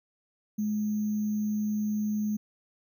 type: tone with sample-and-hold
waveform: sine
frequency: 211 Hz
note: G#3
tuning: 28 cents sharp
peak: -26 dBFS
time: 0.58-2.37 s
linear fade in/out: 10 ms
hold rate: 6300 Hz
effects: none